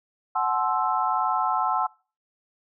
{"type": "chord", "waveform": "sine", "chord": "F# half-diminished seventh", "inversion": "none", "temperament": "equal with one note detuned", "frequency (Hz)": [740, 861.9, 1046.5, 1318.5], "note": ["F#5", "A5", "C6", "E6"], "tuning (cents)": [0, -36, 0, 0], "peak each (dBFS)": -27, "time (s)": [0.35, 1.87], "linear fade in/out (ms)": 10, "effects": ["noise-tail reverb RT60 0.4 s tail -26 dB re dry"]}